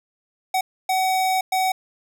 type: tone bursts at uneven times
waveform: square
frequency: 753 Hz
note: F#5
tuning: 30 cents sharp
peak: -19 dBFS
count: 3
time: 0.54-0.61 / 0.89-1.41 / 1.52-1.72 s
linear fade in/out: 5 ms
effects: none